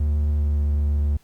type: tone with pitch glide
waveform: triangle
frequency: 74.2 to 73.05 Hz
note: D2 to D2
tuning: +18 to -9 cents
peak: -16 dBFS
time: 0-1.17 s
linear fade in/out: 5 ms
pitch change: -27 cents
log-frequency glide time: 0.32-0.61 s
effects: pink hiss -60 dBFS RMS until 1.23 s + Opus 48 kbps